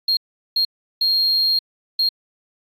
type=tone bursts at uneven times; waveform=sine; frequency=4233 Hz; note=C8; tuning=19 cents sharp; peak=-13 dBFS; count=4; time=0.08-0.17 / 0.56-0.65 / 1.01-1.59 / 1.99-2.09 s; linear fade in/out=5 ms; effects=tanh soft clip ceiling -13 dBFS + AAC 64 kbps